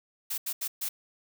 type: noise bursts at uneven times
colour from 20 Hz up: blue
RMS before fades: -32 dBFS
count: 4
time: 0.3-0.38 / 0.46-0.53 / 0.61-0.68 / 0.81-0.89 s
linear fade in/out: 10 ms
effects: none